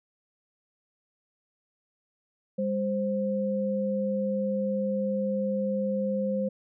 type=tone pair together; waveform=sine; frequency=201.1 / 524 Hz; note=G3 / C5; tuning=+44 / +2 cents; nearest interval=octave + perfect fourth; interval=1658 cents; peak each=-28 dBFS; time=2.58-6.49 s; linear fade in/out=10 ms; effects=none